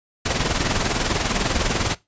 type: noise with tremolo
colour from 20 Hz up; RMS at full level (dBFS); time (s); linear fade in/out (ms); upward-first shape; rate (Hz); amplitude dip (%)
pink; -19; 0.25-1.95; 10; sine; 20; 60
effects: noise-tail reverb RT60 0.2 s tail -19 dB re dry + resampled to 16000 Hz